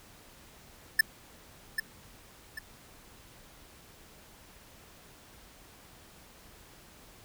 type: tone with echo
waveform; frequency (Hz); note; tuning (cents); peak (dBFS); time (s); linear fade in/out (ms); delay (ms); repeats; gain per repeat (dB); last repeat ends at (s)
square; 1760; A6; 0; -18; 0.99-1.01; 5; 790; 2; -9; 2.59
effects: pink hiss -55 dBFS RMS until 7.24 s